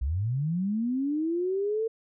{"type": "linear sweep", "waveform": "sine", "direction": "up", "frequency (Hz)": [58.4, 454.7], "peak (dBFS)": -25, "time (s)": [0.01, 1.88], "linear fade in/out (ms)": 10, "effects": []}